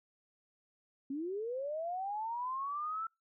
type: linear sweep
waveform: sine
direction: up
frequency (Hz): 261.6 to 1341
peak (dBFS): -35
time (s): 1.1-3.07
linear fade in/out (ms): 5
effects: noise-tail reverb RT60 0.2 s tail -26 dB re dry